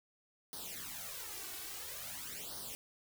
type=noise with flanger; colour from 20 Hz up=white; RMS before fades=-45 dBFS; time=0.53-2.75 s; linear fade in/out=0 ms; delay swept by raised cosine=0.2 to 2.7 ms; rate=0.49 Hz; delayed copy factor=+0.85; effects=none